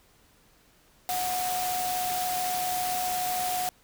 sine tone in noise, 730 Hz, F#5, 24 cents flat, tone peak -28 dBFS, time 1.09-3.69 s, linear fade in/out 0 ms, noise white, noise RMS -33 dBFS, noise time 1.09-3.69 s, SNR +2 dB, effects pink hiss -61 dBFS RMS until 3.83 s

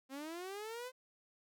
sawtooth linear sweep, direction up, 259.5 to 517 Hz, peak -39 dBFS, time 0.09-0.92 s, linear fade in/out 50 ms, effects none

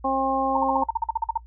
harmonic tone, 267.6 Hz, C4, 39 cents sharp, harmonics 1 / 2 / 3 / 4, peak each -28 / -27 / -24 / -27 dBFS, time 0.04-0.84 s, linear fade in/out 10 ms
sine tone bursts, 908 Hz, A#5, 46 cents flat, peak -19 dBFS, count 13, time 0.55-1.376 s, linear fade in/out 5 ms, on 22 ms, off 45 ms
effects noise-tail reverb RT60 0.1 s tail -20 dB re dry + added 58 Hz sine -43 dBFS peak until 1.46 s

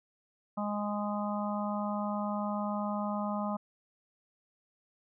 harmonic tone, 207 Hz, G#3, 5 cents flat, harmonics 1 / 3 / 4 / 5 / 6, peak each -33 / -38 / -39 / -40 / -41 dBFS, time 0.57-3.57 s, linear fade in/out 10 ms, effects none

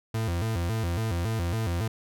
40% pulse tone with vibrato, 98 Hz, G2, in tune, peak -25 dBFS, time 0.14-1.88 s, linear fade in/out 5 ms, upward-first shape square, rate 3.6 Hz, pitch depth 230 cents each way, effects none

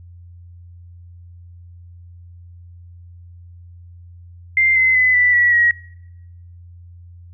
sine tone with pitch steps, 2093 / 2053 / 2015 / 1976.7 / 1939.3 / 1902.7 Hz, C7 / C7 / B6 / B6 / B6 / A#6, 0 / -33 / +34 / +1 / -32 / +35 cents, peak -11 dBFS, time 4.57-5.71 s, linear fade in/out 2 ms, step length 190 ms, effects noise-tail reverb RT60 0.9 s tail -25 dB re dry + added 87 Hz sine -38 dBFS peak until 7.33 s

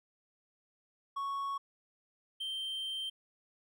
triangle tone pair in turn, 1108.7 / 3136 Hz, C#6 / G7, 0 / 0 cents, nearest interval octave + tritone, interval 1800 cents, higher second, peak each -32 / -34 dBFS, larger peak first, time 1.16-1.58 / 2.4-3.1 s, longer second, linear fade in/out 10 ms, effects none

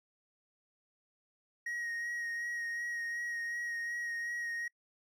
triangle tone with vibrato, 1884 Hz, A#6, 18 cents sharp, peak -34 dBFS, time 1.66-4.68 s, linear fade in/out 5 ms, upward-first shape sine, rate 2.7 Hz, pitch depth 20 cents each way, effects noise-tail reverb RT60 0.1 s tail -26 dB re dry

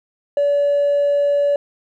sine tone with hard clipping, 573 Hz, D5, 43 cents flat, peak -14 dBFS, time 0.37-1.56 s, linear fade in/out 2 ms, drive 1 dB, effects none

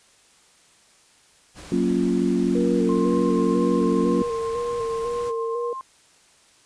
pink noise, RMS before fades -41 dBFS, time 1.54-5.33 s, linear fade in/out 50 ms
sine chord, Gb major seventh, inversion none, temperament equal, 185 / 233.1 / 277.2 / 349.2 Hz, Gb3 / Bb3 / Db4 / F4, 0 / 0 / 0 / 0 cents, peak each -24 dBFS, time 1.72-4.22 s, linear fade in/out 2 ms
sine tone with vibrato, 466.2 Hz, A#4, in tune, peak -24 dBFS, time 2.55-5.73 s, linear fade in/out 2 ms, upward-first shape square, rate 2 Hz, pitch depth 35 cents each way
sine tone with tremolo, 1056 Hz, C6, 16 cents sharp, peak -29 dBFS, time 2.89-5.81 s, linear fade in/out 0 ms, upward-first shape triangle, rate 8.4 Hz, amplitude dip 40%
effects white hiss -56 dBFS RMS until 6.65 s + resampled to 22050 Hz

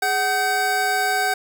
square tone cluster, 415 / 749 / 1548 Hz, G#4 / F#5 / G6, -1 / +21 / -22 cents, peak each -30 / -22 / -23 dBFS, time 0.02-1.34 s, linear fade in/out 5 ms, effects none

